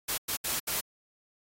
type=noise bursts at uneven times; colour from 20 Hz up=white; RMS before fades=-31 dBFS; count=4; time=0.08-0.18 / 0.28-0.37 / 0.44-0.6 / 0.67-0.81 s; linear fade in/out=10 ms; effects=AAC 48 kbps